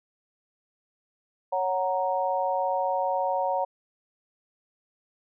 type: chord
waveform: sine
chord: F# major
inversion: second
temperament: equal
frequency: 554.4 / 740 / 932.3 Hz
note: C#5 / F#5 / A#5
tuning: 0 / 0 / 0 cents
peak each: -28 dBFS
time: 1.52-3.65 s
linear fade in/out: 10 ms
effects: none